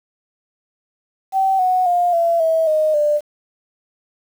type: tone with pitch steps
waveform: sine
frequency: 770 / 737.4 / 706.1 / 676.2 / 647.5 / 620 / 593.8 Hz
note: G5 / F#5 / F5 / E5 / E5 / D#5 / D5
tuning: -31 / -6 / +19 / +44 / -31 / -6 / +19 cents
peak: -13 dBFS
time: 1.32-3.21 s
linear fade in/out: 50 ms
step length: 270 ms
effects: 7-bit